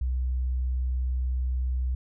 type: tone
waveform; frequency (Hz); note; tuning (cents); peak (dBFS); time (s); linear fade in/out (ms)
sine; 63.3; B1; +43; -23; 0.01-1.95; 5
effects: tanh soft clip ceiling -21 dBFS